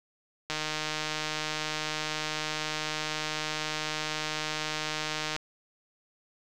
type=click train; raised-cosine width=0.2 ms; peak=-14 dBFS; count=750; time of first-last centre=0.5-5.364 s; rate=154 Hz; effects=none